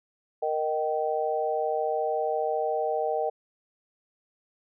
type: tone cluster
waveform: sine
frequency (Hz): 465.5 / 620 / 773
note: A#4 / D#5 / G5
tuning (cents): -2 / -6 / -24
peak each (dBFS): -29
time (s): 0.42-3.3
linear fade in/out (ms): 10
effects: none